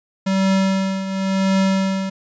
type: tone with tremolo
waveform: square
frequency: 192.2 Hz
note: G3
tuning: 34 cents flat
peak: -14 dBFS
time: 0.26-2.1 s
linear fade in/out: 10 ms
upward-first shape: triangle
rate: 0.94 Hz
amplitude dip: 70%
effects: resampled to 16000 Hz